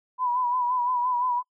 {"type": "tone with vibrato", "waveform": "sine", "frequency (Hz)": 987.8, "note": "B5", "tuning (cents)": 0, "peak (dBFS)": -22, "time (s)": [0.18, 1.43], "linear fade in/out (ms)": 50, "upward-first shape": "sine", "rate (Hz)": 5.8, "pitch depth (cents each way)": 50, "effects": ["noise-tail reverb RT60 0.1 s tail -26 dB re dry"]}